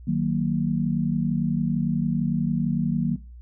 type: chord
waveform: sine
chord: D# minor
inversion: none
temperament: just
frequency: 155.56 / 186.68 / 233.3 Hz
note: D#3 / F#3 / A#3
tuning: 0 / +16 / +2 cents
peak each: -25 dBFS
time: 0.07-3.16 s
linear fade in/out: 10 ms
effects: noise-tail reverb RT60 0.3 s tail -18 dB re dry + added 60 Hz sine -40 dBFS peak until 3.41 s